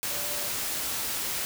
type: tone in noise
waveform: sine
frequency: 587.3 Hz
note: D5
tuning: in tune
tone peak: -41 dBFS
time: 0.11-0.47 s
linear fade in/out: 0 ms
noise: white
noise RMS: -31 dBFS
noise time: 0.03-1.45 s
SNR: -13 dB
effects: none